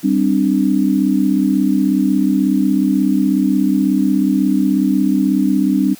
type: chord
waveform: sine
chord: G suspended fourth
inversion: none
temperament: equal with one note detuned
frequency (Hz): 196 / 261.6 / 298.1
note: G3 / C4 / D4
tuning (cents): 0 / 0 / +26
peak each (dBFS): -16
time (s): 0.03-5.95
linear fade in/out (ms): 20
effects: white hiss -41 dBFS RMS until 5.99 s + high-pass 60 Hz 12 dB/octave